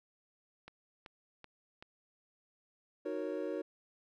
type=click train; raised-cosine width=0.3 ms; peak=-33 dBFS; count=4; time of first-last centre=0.68-1.825 s; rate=2.62 Hz
type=chord; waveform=triangle; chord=D# minor seventh; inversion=none; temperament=equal; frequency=311.1 / 370 / 466.2 / 554.4 Hz; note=D#4 / F#4 / A#4 / C#5; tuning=0 / 0 / 0 / 0 cents; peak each=-39 dBFS; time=3.05-3.62 s; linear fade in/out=10 ms
effects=none